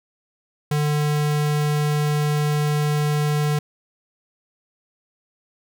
square tone, 148.9 Hz, D3, 24 cents sharp, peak -19 dBFS, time 0.71-3.59 s, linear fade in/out 5 ms, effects none

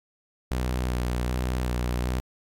sawtooth tone with vibrato, 61.74 Hz, B1, in tune, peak -21 dBFS, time 0.51-2.2 s, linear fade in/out 0 ms, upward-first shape square, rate 1.3 Hz, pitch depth 21 cents each way, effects AAC 64 kbps

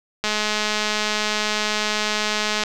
click train, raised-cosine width 0.2 ms, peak -5 dBFS, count 509, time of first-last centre 0.24-2.636 s, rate 212 Hz, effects none

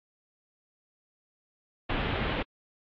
pink low-pass noise, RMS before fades -30 dBFS, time 1.89-2.43 s, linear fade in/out 10 ms, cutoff 3500 Hz, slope 48 dB/octave, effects AAC 64 kbps

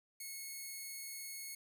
5% pulse tone, 2189 Hz, C#7, 22 cents flat, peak -34 dBFS, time 0.2-1.55 s, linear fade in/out 5 ms, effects none

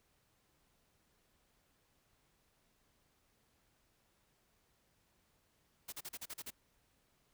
white noise bursts, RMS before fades -45 dBFS, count 8, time 5.88-6.506 s, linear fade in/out 10 ms, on 45 ms, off 38 ms, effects pink hiss -75 dBFS RMS until 7.33 s

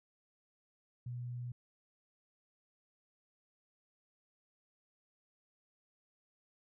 sine tone, 122.2 Hz, B2, 18 cents flat, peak -39 dBFS, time 1.06-1.52 s, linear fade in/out 5 ms, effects none

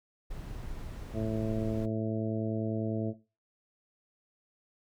brown noise, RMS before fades -40 dBFS, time 0.3-1.86 s, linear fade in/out 10 ms
harmonic tone, 110 Hz, A2, in tune, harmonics 1 / 2 / 3 / 4 / 5 / 6, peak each -34 / -35 / -37 / -39 / -42 / -38 dBFS, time 1.13-3.14 s, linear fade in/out 50 ms
effects noise-tail reverb RT60 0.3 s tail -17 dB re dry

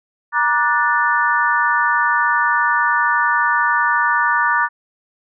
harmonic tone with a mistuned harmonic, 294.3 Hz, D4, 4 cents sharp, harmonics 3 / 4 / 5 / 6, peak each -19 / -19 / -19 / -19 dBFS, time 0.32-4.69 s, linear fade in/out 50 ms, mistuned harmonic 3, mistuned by +120 cents, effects none

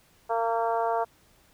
harmonic tone, 229.1 Hz, A#3, 30 cents flat, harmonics 2 / 3 / 4 / 5 / 6 / 7, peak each -30 / -27 / -29 / -35 / -38 / -46 dBFS, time 0.29-1.05 s, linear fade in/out 20 ms, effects pink hiss -61 dBFS RMS until 1.53 s

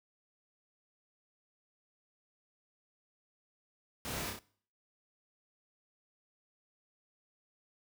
pink noise with echo, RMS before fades -40 dBFS, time 4.05-4.3 s, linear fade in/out 0 ms, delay 30 ms, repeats 3, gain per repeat -3 dB, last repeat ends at 4.39 s, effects noise-tail reverb RT60 0.5 s tail -21 dB re dry + high-pass 60 Hz 12 dB/octave

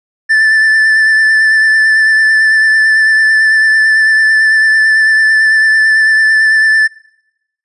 triangle tone with vibrato, 1760 Hz, A6, in tune, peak -4 dBFS, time 0.29-6.88 s, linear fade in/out 20 ms, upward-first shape triangle, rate 9 Hz, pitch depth 23 cents each way, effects noise-tail reverb RT60 0.9 s tail -25 dB re dry + resampled to 24000 Hz

